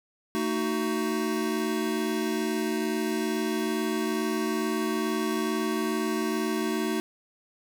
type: chord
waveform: square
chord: D# diminished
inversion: second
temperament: just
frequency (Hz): 224 / 311.1 / 373.4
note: A3 / D#4 / F#4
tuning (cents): +31 / 0 / +16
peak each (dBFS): -31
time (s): 0.35-7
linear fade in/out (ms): 0
effects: 9-bit